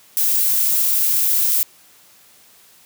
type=noise; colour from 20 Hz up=violet; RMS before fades=-17 dBFS; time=0.17-1.63 s; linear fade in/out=0 ms; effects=white hiss -50 dBFS RMS until 2.85 s + high-pass 80 Hz 12 dB/octave